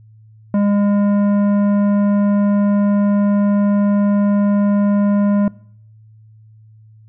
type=tone with tanh clipping; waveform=triangle; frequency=203.3 Hz; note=G#3; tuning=37 cents flat; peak=-14 dBFS; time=0.54-5.48 s; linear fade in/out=2 ms; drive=16 dB; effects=noise-tail reverb RT60 0.6 s tail -22 dB re dry + added 109 Hz sine -42 dBFS peak until 7.08 s